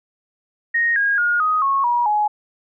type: tone with pitch steps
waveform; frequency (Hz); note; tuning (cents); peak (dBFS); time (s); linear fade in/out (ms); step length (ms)
sine; 1864.7 / 1632.7 / 1429.6 / 1251.7 / 1096 / 959.7 / 840.3; A#6 / G#6 / F6 / D#6 / C#6 / B5 / G#5; 0 / -30 / +40 / +10 / -20 / -50 / +20; -15; 0.74-2.28; 10; 220
effects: none